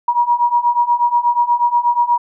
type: beating tone pair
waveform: sine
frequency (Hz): 953 / 961.3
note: A#5 / B5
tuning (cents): +38 / -47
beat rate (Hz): 8.3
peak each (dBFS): -16 / -14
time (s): 0.08-2.18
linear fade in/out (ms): 5
effects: none